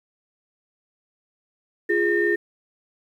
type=tone cluster; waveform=sine; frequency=346.3 / 412.7 / 1819 Hz; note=F4 / G#4 / A#6; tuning=-15 / -11 / -43 cents; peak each=-22 dBFS; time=1.89-2.36 s; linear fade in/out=10 ms; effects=tanh soft clip ceiling -8 dBFS + 9-bit